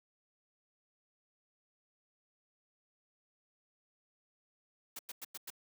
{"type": "noise bursts", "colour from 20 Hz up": "white", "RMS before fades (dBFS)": -44, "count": 5, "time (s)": [4.96, 5.503], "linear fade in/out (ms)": 5, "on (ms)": 31, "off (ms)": 97, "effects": ["high-pass 200 Hz 12 dB/octave"]}